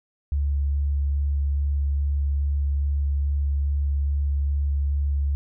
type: tone with vibrato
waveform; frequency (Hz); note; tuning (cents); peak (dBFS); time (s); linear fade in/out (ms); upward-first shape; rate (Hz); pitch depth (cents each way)
sine; 70.9; C#2; +40; -20; 0.32-5.35; 0; square; 2.4; 8
effects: none